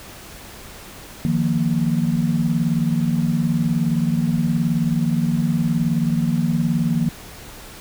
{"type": "chord", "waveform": "sine", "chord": "Eb suspended second", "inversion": "none", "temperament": "equal", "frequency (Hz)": [155.56, 174.61, 233.1], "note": ["Eb3", "F3", "Bb3"], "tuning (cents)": [0, 0, 0], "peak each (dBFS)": -21, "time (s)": [1.25, 7.09], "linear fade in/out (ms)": 0, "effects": ["pink hiss -39 dBFS RMS until 7.8 s"]}